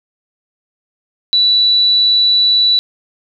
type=tone; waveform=sine; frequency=3951 Hz; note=B7; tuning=in tune; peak=-8 dBFS; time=1.33-2.79 s; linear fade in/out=0 ms; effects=none